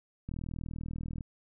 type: click train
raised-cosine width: 5 ms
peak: -26 dBFS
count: 38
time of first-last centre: 0.29-1.208 s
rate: 40.3 Hz
effects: none